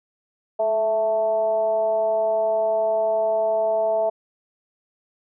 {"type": "tone with frequency modulation", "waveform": "sine", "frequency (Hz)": 659.3, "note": "E5", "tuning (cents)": 0, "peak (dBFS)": -18, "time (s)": [0.59, 4.1], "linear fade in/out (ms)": 10, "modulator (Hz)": 225, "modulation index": 0.56, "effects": []}